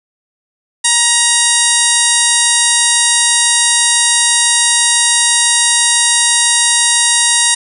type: harmonic tone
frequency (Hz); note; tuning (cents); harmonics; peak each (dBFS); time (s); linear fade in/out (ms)
946; A#5; +25; 1 / 2 / 3 / 4 / 5 / 6 / 7 / 8 / 9 / 10; -22 / -18 / -22 / -16 / -22 / -19 / -19 / -18 / -16 / -16; 0.84-7.55; 10
effects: none